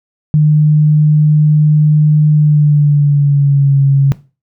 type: tone with pitch glide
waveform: sine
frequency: 151.6 to 138.22 Hz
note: D#3 to C#3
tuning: -45 to -5 cents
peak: -5 dBFS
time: 0.34-4.12 s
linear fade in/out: 0 ms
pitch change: -160 cents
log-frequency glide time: 2.31-3.8 s
effects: noise-tail reverb RT60 0.3 s tail -17 dB re dry